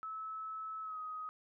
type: tone with pitch glide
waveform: sine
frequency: 1300 to 1257.2 Hz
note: E6 to D#6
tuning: -24 to +18 cents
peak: -40 dBFS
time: 0.03-1.29 s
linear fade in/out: 0 ms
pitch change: -58 cents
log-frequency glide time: 0.82-0.99 s
effects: none